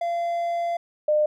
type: tone pair in turn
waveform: triangle / sine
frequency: 686 / 604.3 Hz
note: F5 / D5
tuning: -31 / +49 cents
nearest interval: major second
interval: 220 cents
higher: first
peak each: -21 / -17 dBFS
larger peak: second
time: 0.01-0.77 / 1.08-1.26 s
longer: first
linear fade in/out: 5 ms
effects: none

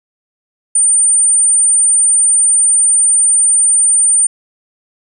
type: tone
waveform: sine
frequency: 9010 Hz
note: C#9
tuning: 27 cents sharp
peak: -7 dBFS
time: 0.75-4.27 s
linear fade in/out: 5 ms
effects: none

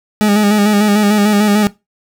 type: tone with vibrato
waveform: 40% pulse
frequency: 207.7 Hz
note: G#3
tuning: in tune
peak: -8 dBFS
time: 0.21-1.67 s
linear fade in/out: 0 ms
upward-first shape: square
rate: 6.7 Hz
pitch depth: 36 cents each way
effects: noise-tail reverb RT60 0.2 s tail -18 dB re dry

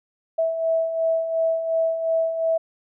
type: beating tone pair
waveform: sine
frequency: 651 / 653.8 Hz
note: E5 / E5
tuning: -22 / -14 cents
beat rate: 2.8 Hz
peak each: -28 / -20 dBFS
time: 0.38-2.58 s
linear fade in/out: 10 ms
effects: none

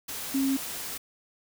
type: tone in noise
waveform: sine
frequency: 270.1 Hz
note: C#4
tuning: 45 cents flat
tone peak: -23 dBFS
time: 0.34-0.57 s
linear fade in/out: 10 ms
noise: white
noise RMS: -36 dBFS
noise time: 0.08-0.98 s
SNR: +10 dB
effects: none

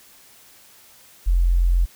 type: tone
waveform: sine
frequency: 43.65 Hz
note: F1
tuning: in tune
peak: -14 dBFS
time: 1.26-1.86 s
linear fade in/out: 20 ms
effects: white hiss -50 dBFS RMS until 1.95 s

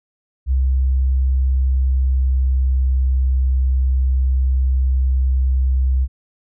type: tone with pitch glide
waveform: sine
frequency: 65.4 to 64.95 Hz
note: C2 to C2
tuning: 0 to -12 cents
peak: -13 dBFS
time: 0.46-6.08 s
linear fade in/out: 50 ms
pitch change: -12 cents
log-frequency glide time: 1.47-2.94 s
effects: none

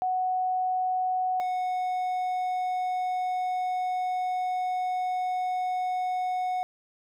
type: tone pair in turn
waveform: sine / triangle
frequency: 740 / 734.5 Hz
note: F#5 / F#5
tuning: 0 / -13 cents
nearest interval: unison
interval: 13 cents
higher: first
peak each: -24 / -24 dBFS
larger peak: neither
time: 0.02-1.4 / 1.4-6.63 s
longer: second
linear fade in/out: 0 ms
effects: none

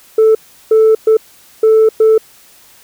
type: tone bursts at uneven times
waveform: sine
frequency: 440 Hz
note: A4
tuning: in tune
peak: -3 dBFS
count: 5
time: 0.18-0.35 / 0.71-0.95 / 1.07-1.17 / 1.63-1.89 / 2-2.18 s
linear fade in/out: 5 ms
effects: tanh soft clip ceiling -3 dBFS + white hiss -44 dBFS RMS until 2.83 s

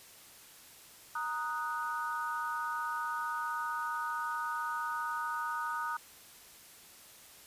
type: chord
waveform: sine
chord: D# minor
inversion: second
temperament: equal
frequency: 932.3 / 1244.5 / 1480 Hz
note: A#5 / D#6 / F#6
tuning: 0 / 0 / 0 cents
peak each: -38 / -36 / -39 dBFS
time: 1.15-5.97 s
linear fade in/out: 5 ms
effects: white hiss -55 dBFS RMS until 7.46 s + resampled to 32000 Hz

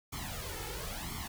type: noise with flanger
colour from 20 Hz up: pink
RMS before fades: -40 dBFS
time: 0.12-1.28 s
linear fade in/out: 10 ms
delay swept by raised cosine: 0.91 to 2.31 ms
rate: 0.98 Hz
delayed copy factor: +0.85
effects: none

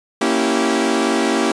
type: chord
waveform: sawtooth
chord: A# diminished seventh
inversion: none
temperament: equal with one note detuned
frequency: 233.1 / 277.2 / 329.6 / 387.7 Hz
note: A#3 / C#4 / E4 / G4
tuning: 0 / 0 / 0 / -19 cents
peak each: -17 dBFS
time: 0.21-1.52 s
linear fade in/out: 5 ms
effects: resampled to 22050 Hz

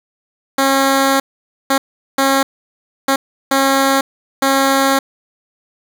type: tone bursts at uneven times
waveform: 10% pulse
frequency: 271.3 Hz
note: C#4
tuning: 37 cents flat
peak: -3 dBFS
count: 6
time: 0.58-1.2 / 1.7-1.78 / 2.18-2.43 / 3.08-3.16 / 3.51-4.01 / 4.42-4.99 s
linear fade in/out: 5 ms
effects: none

